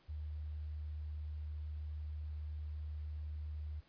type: tone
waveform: sine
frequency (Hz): 75.8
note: D#2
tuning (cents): -45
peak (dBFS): -40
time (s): 0.08-3.81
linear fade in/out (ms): 20
effects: pink hiss -69 dBFS RMS until 3.88 s + resampled to 11025 Hz

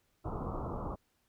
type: low-pass noise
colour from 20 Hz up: pink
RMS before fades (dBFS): -38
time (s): 0.24-0.96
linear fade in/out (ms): 20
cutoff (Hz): 1300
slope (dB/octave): 96
effects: pink hiss -75 dBFS RMS until 1.28 s

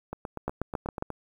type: two click trains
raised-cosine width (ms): 1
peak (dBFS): -15 / -20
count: 5 / 9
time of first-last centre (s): 0.48-1.024 / 0.13-1.103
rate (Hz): 7.35 / 8.22
effects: 9-bit

